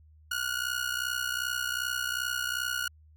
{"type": "ring-modulated tone", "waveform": "sawtooth", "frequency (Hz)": 1446, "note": "F#6", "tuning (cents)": -40, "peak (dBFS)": -23, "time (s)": [0.31, 2.88], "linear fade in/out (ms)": 5, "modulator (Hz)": 31.3, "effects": ["added 77 Hz sine -54 dBFS peak until 3.16 s"]}